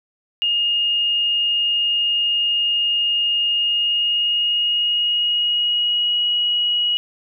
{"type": "tone with pitch glide", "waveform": "sine", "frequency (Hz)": [2844, 2905], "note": ["F7", "F#7"], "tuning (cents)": [31, -32], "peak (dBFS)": -16, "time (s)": [0.42, 6.97], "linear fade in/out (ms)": 0, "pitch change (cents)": 37, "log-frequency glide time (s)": [3.5, 6.23], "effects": []}